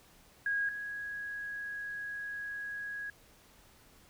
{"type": "tone pair in turn", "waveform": "sine", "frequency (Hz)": [1641, 1658.2], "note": ["G#6", "G#6"], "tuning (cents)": [-21, -3], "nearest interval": "unison", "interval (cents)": 18, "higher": "second", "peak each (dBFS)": [-29, -37], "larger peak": "first", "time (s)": [[0.46, 0.69], [0.69, 3.1]], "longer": "second", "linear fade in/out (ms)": 2, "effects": ["pink hiss -61 dBFS RMS until 4.09 s"]}